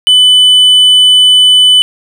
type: tone with tanh clipping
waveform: sine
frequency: 3000 Hz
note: F#7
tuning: 23 cents sharp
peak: -3 dBFS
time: 0.07-1.82 s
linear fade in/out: 0 ms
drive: 4 dB
effects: none